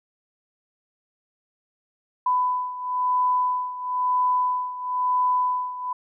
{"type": "beating tone pair", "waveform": "sine", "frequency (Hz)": [999, 1000], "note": ["B5", "B5"], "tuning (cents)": [20, 21], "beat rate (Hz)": 1, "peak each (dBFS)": [-22, -26], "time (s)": [2.26, 5.93], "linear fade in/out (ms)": 5, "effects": []}